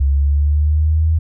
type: linear sweep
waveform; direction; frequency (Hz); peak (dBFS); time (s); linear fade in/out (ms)
sine; up; 68.2 to 81; -11; 0-1.19; 10
effects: none